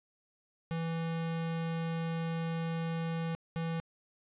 square tone bursts at uneven times, 164.81 Hz, E3, in tune, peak -33 dBFS, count 2, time 0.71-3.35 / 3.56-3.8 s, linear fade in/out 0 ms, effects resampled to 8000 Hz + 12-bit

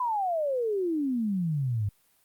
sine exponential sweep, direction down, 1024 to 98 Hz, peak -25 dBFS, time 0-1.89 s, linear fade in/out 5 ms, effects white hiss -66 dBFS RMS until 2.24 s + Opus 48 kbps

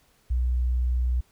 sine tone, 61.7 Hz, B1, 1 cent flat, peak -21 dBFS, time 0.3-1.21 s, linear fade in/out 10 ms, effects pink hiss -63 dBFS RMS until 1.31 s

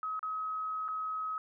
sine tone with dropouts, 1274 Hz, D#6, 41 cents sharp, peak -33 dBFS, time 0.03-1.38 s, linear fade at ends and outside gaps 1 ms, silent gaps 0.193-0.229 / 0.881-0.886 s, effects none

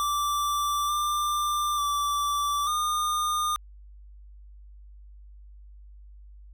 square tone with pitch steps, 1170 / 1188 / 1163 / 1217 Hz, D6 / D6 / D6 / D#6, -7 / +20 / -17 / -39 cents, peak -25 dBFS, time 0-3.56 s, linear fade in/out 0 ms, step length 890 ms, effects added 50 Hz sine -45 dBFS peak until 6.53 s

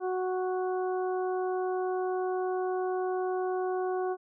harmonic tone, 369.7 Hz, F#4, 1 cent flat, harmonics 1 / 2 / 3 / 4, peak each -29 / -34 / -41 / -45 dBFS, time 0-4.17 s, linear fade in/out 50 ms, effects none

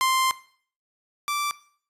sawtooth tone pair in turn, 1046.5 / 1169 Hz, C6 / D6, 0 / -8 cents, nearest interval major second, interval 192 cents, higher second, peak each -16 / -21 dBFS, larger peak first, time 0.01-0.31 / 1.28-1.51 s, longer first, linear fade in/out 0 ms, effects noise-tail reverb RT60 0.5 s tail -17 dB re dry + resampled to 32000 Hz

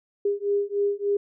sine beating tone pair, 403.4 / 406.8 Hz, G4 / G#4, +50 / -36 cents, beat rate 3.4 Hz, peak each -25 dBFS, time 0.25-1.17 s, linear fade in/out 5 ms, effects none

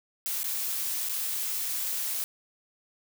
blue noise with dropouts, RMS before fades -31 dBFS, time 0.26-2.24 s, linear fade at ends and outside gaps 0 ms, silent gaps 0.432-0.442 / 1.088-1.094 s, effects none

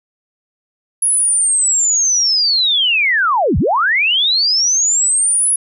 sine linear two-way sweep, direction down then up, 10548 to 52.5 to 10548 Hz, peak -11 dBFS, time 1.02-5.56 s, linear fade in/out 5 ms, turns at 3.58 s, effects none

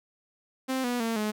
sawtooth tone with pitch steps, 261.6 / 244.1 / 227.7 / 212.5 Hz, C4 / B3 / A#3 / G#3, 0 / -20 / -40 / +40 cents, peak -23 dBFS, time 0.68-1.32 s, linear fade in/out 20 ms, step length 160 ms, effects none

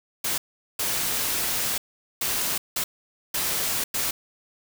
white noise bursts at uneven times, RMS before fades -26 dBFS, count 6, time 0.24-0.38 / 0.79-1.78 / 2.21-2.58 / 2.76-2.84 / 3.34-3.84 / 3.94-4.11 s, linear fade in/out 5 ms, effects none

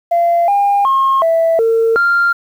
sine tone with pitch steps, 686 / 806 / 1076 / 659 / 453.9 / 1392 Hz, F5 / G5 / C6 / E5 / A#4 / F6, -31 / +48 / +48 / -1 / -46 / -6 cents, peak -8 dBFS, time 0.11-2.33 s, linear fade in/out 10 ms, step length 370 ms, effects tanh soft clip ceiling -6 dBFS + 7-bit

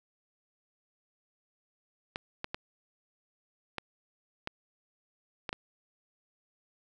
clicks, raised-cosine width 0.3 ms, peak -18 dBFS, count 7, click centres 2.159 / 2.444 / 2.545 / 3.783 / 4.474 / 5.492 / 5.529 s, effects none

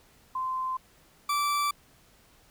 sine / 40% pulse tone pair in turn, 1036 / 1163.5 Hz, C6 / D6, -17 / -17 cents, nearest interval major second, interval 200 cents, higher second, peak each -28 / -24 dBFS, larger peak second, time 0.35-0.77 / 1.29-1.71 s, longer neither, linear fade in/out 5 ms, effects pink hiss -60 dBFS RMS until 2.5 s

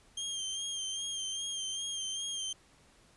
25% pulse tone with vibrato, 3186 Hz, G7, 27 cents sharp, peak -31 dBFS, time 0.17-2.53 s, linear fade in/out 5 ms, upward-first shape sine, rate 2.5 Hz, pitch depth 43 cents each way, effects pink hiss -63 dBFS RMS until 3.16 s + resampled to 24000 Hz

